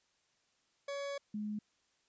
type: tone pair in turn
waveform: 40% pulse / sine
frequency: 562 / 210.5 Hz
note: C#5 / G#3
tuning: +24 / +24 cents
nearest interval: octave + perfect fourth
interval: 1700 cents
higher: first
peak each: -37 / -36 dBFS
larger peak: second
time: 0.88-1.18 / 1.34-1.59 s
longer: first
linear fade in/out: 5 ms
effects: white hiss -75 dBFS RMS until 2.08 s + resampled to 16000 Hz